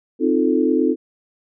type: chord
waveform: sine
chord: F dominant seventh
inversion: second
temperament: equal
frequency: 261.6 / 311.1 / 349.2 / 440 Hz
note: C4 / Eb4 / F4 / A4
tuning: 0 / 0 / 0 / 0 cents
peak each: -19 / -19 / -21 / -21 dBFS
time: 0.19-0.96 s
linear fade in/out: 50 ms
effects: none